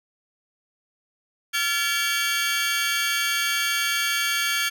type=tone cluster; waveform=30% pulse; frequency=1380 / 1718 / 2284 / 3181 Hz; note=F6 / A6 / D7 / G7; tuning=-21 / -42 / -49 / +25 cents; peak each=-25 dBFS; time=1.53-4.7 s; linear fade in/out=20 ms; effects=none